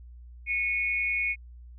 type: tone pair together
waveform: sine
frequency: 2194 / 2464 Hz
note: C#7 / D#7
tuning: -18 / -17 cents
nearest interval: major second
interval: 201 cents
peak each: -27 / -29 dBFS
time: 0.46-1.36 s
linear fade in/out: 50 ms
effects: added 60 Hz sine -44 dBFS peak until 1.78 s